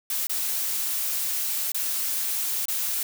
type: noise with dropouts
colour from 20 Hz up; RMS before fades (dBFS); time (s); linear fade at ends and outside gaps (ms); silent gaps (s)
blue; -27; 0.1-3.03; 2; 0.27-0.295 / 1.719-1.745 / 2.655-2.683
effects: none